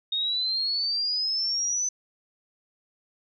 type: exponential sweep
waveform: sine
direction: up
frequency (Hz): 3700 to 6100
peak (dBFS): -24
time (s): 0.12-1.89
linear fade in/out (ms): 5
effects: none